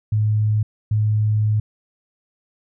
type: tone pair in turn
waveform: sine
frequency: 107 / 107 Hz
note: A2 / A2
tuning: -48 / -48 cents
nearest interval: unison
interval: 0 cents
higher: neither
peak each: -15 dBFS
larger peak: neither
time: 0.12-0.63 / 0.91-1.6 s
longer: second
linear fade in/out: 5 ms
effects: none